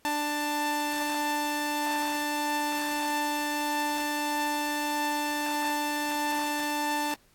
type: tone pair together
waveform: sawtooth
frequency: 295.9 / 886.1 Hz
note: D4 / A5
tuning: +13 / +12 cents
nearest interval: octave + perfect fifth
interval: 1899 cents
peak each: -28 / -25 dBFS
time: 0.05-7.14 s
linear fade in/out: 0 ms
effects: pink hiss -63 dBFS RMS until 7.34 s + AAC 64 kbps